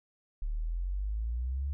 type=exponential sweep; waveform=sine; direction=up; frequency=35.84 to 72.4 Hz; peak=-30 dBFS; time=0.42-1.73 s; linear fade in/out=0 ms; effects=none